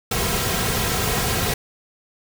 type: noise with comb filter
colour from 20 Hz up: pink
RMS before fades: -22 dBFS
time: 0.11-1.54 s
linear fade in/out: 5 ms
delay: 3.4 ms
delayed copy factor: -0.6
effects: none